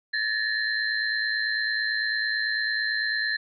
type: tone cluster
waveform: sine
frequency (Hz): 1729 / 1838 / 4117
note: A6 / A#6 / C8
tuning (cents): -31 / -25 / -29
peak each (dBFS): -26 / -30 / -31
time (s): 0.13-3.37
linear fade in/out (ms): 10
effects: none